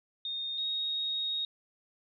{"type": "tone pair in turn", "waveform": "sine", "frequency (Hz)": [3682, 3749], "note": ["A#7", "A#7"], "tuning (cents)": [-22, 9], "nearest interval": "unison", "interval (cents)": 31, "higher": "second", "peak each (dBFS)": [-33, -30], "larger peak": "second", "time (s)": [[0.25, 0.58], [0.58, 1.45]], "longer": "second", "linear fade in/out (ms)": 2, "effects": []}